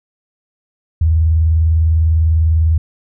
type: tone with vibrato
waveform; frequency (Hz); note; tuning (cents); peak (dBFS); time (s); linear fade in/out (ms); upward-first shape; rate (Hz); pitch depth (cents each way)
sine; 79.9; D#2; +47; -9; 1.01-2.78; 5; square; 20; 110
effects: none